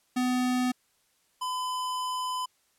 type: tone pair in turn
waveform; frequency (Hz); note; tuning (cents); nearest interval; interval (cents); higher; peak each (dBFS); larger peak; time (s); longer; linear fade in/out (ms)
square; 250.9 / 1010.3; B3 / B5; +28 / +39; 2 octaves; 2411; second; -25 / -30; first; 0.16-0.72 / 1.41-2.46; second; 10
effects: white hiss -69 dBFS RMS until 2.78 s + low-pass 12000 Hz 12 dB/octave